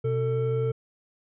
triangle tone pair together, 125.2 / 447.2 Hz, B2 / A4, +24 / +28 cents, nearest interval octave + minor seventh, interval 2204 cents, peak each -24 dBFS, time 0.04-0.72 s, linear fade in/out 10 ms, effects resampled to 8000 Hz

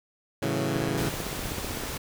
15% pulse chord, F# minor seventh, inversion first, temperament equal, 110 / 138.59 / 164.81 / 185 Hz, A2 / C#3 / E3 / F#3, 0 / 0 / 0 / 0 cents, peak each -26 / -23 / -26 / -29 dBFS, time 0.42-1.09 s, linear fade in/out 5 ms
click train, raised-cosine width 2 ms, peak -21 dBFS, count 18, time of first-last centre 0.76-1.836 s, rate 15.8 Hz
pink noise, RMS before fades -34 dBFS, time 0.97-1.98 s, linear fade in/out 10 ms
effects none

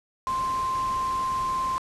sine tone in noise, 1046.5 Hz, C6, in tune, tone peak -24 dBFS, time 0.27-1.78 s, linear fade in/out 0 ms, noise pink, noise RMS -39 dBFS, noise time 0.27-1.78 s, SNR +12 dB, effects low-pass 9000 Hz 12 dB/octave

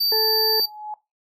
square tone, 4632 Hz, D8, 25 cents flat, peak -19 dBFS, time 0-0.66 s, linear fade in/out 10 ms
harmonic tone, 437.9 Hz, A4, 8 cents flat, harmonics 1 / 2 / 4, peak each -23 / -29 / -35 dBFS, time 0.12-0.6 s, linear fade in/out 2 ms
sine tone with exponential growth, 847 Hz, G#5, 34 cents sharp, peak -27 dBFS, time 0.2-0.94 s, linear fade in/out 2 ms, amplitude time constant 160 ms
effects noise-tail reverb RT60 0.2 s tail -18 dB re dry

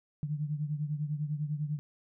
sine beating tone pair, 147.6 / 157.6 Hz, D3 / D#3, +9 / +23 cents, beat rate 10 Hz, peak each -32 / -37 dBFS, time 0.23-1.79 s, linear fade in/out 0 ms, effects none

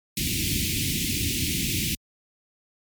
pink band-stop noise, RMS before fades -25 dBFS, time 0.17-1.95 s, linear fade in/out 2 ms, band 340 to 2200 Hz, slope 48 dB/octave, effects high-pass 60 Hz 12 dB/octave + MP3 96 kbps

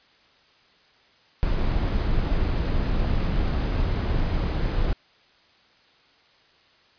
brown noise, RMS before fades -23 dBFS, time 1.43-4.93 s, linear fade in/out 0 ms, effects white hiss -58 dBFS RMS until 6.98 s + resampled to 11025 Hz

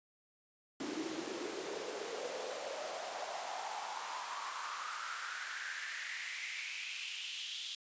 pink noise with high-pass filter sweep, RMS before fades -42 dBFS, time 0.8-7.75 s, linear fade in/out 2 ms, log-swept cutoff 290 to 3400 Hz, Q 5, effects resampled to 16000 Hz

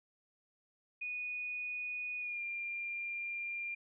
sine tone with pitch glide, 2475 to 2392 Hz, D#7 to D7, -10 to +31 cents, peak -37 dBFS, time 1.01-3.75 s, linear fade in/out 10 ms, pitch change -59 cents, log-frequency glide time 2.19-2.42 s, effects none

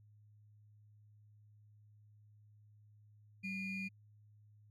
triangle ring-modulated tone, 1118 Hz, C#6, 14 cents sharp, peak -34 dBFS, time 3.43-3.89 s, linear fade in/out 20 ms, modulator 1310 Hz, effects added 105 Hz sine -61 dBFS peak until 4.7 s

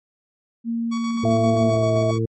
sine tone, 231.3 Hz, A#3, 13 cents flat, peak -21 dBFS, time 0.64-1.74 s, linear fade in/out 50 ms
sawtooth tone with tremolo, 1125 Hz, C#6, 25 cents sharp, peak -26 dBFS, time 0.91-2.19 s, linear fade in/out 20 ms, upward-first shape square, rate 7.6 Hz, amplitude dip 40%
harmonic tone, 112.6 Hz, A2, 40 cents sharp, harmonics 1 / 2 / 3 / 4, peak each -21 / -28 / -26 / -26 dBFS, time 1.23-2.26 s, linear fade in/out 10 ms
sine tone with pitch glide, 673 to 644.5 Hz, E5 to E5, +36 to -39 cents, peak -19 dBFS, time 1.25-2.11 s, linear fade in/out 2 ms, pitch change -75 cents, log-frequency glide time 1.54-1.88 s
effects MP3 32 kbps

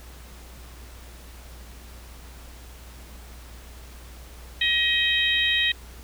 harmonic tone, 632 Hz, D#5, 27 cents sharp, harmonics 3 / 4 / 5 / 6, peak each -24 / -27 / -25 / -25 dBFS, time 4.61-5.72 s, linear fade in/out 5 ms, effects added 60 Hz sine -42 dBFS peak until 6.03 s + pink hiss -48 dBFS RMS until 6.03 s

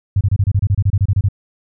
sine tone bursts, 98.8 Hz, G2, 14 cents sharp, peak -10 dBFS, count 15, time 0.16-1.287 s, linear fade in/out 5 ms, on 49 ms, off 28 ms, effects none

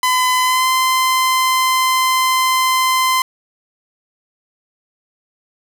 sawtooth tone with pitch glide, 1013 to 1034.3 Hz, B5 to C6, +44 to -20 cents, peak -9 dBFS, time 0.03-3.22 s, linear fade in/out 2 ms, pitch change +36 cents, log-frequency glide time 0.42-0.68 s, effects none

